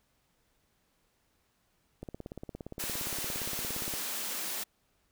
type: click train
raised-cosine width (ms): 2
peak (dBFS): -27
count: 34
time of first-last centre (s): 2.03-3.938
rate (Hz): 17.3
type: high-pass noise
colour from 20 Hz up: white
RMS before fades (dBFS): -36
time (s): 2.79-4.64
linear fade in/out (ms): 10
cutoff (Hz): 180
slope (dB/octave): 96
effects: pink hiss -73 dBFS RMS until 5.11 s